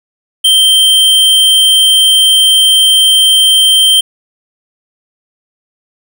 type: tone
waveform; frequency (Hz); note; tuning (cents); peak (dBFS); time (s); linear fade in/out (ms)
square; 3136; G7; 0; -5; 0.44-4.01; 10
effects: none